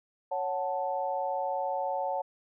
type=chord; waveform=sine; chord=F# minor; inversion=second; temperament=equal; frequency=554.4 / 740 / 880 Hz; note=C#5 / F#5 / A5; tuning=0 / 0 / 0 cents; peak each=-33 dBFS; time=0.31-2.22 s; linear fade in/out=10 ms; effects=none